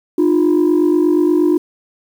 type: tone pair together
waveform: sine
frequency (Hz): 304.7 / 353.1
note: D#4 / F4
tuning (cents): -36 / +19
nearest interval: minor third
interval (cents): 255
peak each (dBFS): -11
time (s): 0.18-1.58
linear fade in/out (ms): 5
effects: tanh soft clip ceiling -7 dBFS + 7-bit